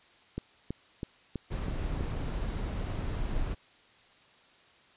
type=click train; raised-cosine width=3 ms; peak=-21 dBFS; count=6; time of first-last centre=0.38-2.009 s; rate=3.07 Hz
type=noise; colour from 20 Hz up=brown; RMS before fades=-33 dBFS; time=1.5-3.55 s; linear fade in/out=20 ms
effects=white hiss -60 dBFS RMS until 4.96 s + resampled to 8000 Hz